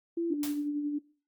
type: tone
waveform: sine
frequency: 337.4 Hz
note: E4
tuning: 40 cents sharp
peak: -28 dBFS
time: 0.17-0.34 s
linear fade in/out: 5 ms
type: tone with tremolo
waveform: sine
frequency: 292.7 Hz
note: D4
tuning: 6 cents flat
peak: -27 dBFS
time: 0.3-0.99 s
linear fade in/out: 10 ms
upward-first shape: sine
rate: 11 Hz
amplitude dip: 35%
type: noise with exponential decay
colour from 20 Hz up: white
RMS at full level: -35 dBFS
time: 0.43-0.68 s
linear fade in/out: 2 ms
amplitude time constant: 54 ms
effects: noise-tail reverb RT60 0.4 s tail -21 dB re dry + Opus 32 kbps